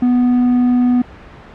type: tone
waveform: triangle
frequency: 246.9 Hz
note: B3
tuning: in tune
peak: -8 dBFS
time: 0.02-1.02 s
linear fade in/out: 5 ms
effects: pink hiss -37 dBFS RMS until 1.54 s + low-pass 2000 Hz 12 dB/octave